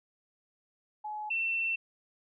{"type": "tone pair in turn", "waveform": "sine", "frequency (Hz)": [848, 2692], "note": ["G#5", "E7"], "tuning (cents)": [36, 36], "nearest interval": "octave + minor sixth", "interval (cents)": 2000, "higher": "second", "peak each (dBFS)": [-35, -28], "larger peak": "second", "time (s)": [[1.04, 1.3], [1.3, 1.76]], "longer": "second", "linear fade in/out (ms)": 10, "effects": []}